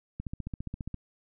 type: click train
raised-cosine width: 5 ms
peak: -23 dBFS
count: 12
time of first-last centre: 0.2-0.943 s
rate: 14.8 Hz
effects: none